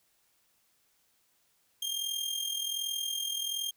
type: tone with amplitude modulation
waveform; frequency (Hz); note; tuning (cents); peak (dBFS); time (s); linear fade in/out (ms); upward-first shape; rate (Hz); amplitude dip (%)
sawtooth; 3206; G7; +38; -26; 1.82-3.71; 5; sine; 41.3; 60
effects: white hiss -71 dBFS RMS until 3.76 s